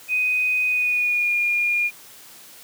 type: tone with pitch glide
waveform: sine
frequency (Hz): 2499 to 2422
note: D#7 to D#7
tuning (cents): +7 to -47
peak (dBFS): -18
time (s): 0.08-1.91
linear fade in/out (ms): 50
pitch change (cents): -54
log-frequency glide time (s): 0.66-1.35
effects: white hiss -45 dBFS RMS until 2.63 s + high-pass 100 Hz 12 dB/octave